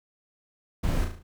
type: noise with echo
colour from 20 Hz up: brown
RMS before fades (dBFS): -26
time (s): 0.83-1.05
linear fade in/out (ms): 10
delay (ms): 36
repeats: 5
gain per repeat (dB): -5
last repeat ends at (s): 1.23
effects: none